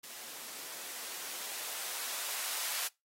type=noise with band-pass filter sweep; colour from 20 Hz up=violet; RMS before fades=-41 dBFS; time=0.03-2.88 s; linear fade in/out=10 ms; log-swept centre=200 to 820 Hz; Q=0.71; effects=noise-tail reverb RT60 0.2 s tail -22 dB re dry + AAC 48 kbps